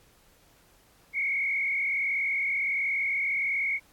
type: tone with frequency modulation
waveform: sine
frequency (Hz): 2202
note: C#7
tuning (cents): -12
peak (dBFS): -25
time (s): 1.13-3.8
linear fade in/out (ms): 50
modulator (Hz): 41.4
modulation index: 1.7
effects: pink hiss -61 dBFS RMS until 3.92 s + AAC 64 kbps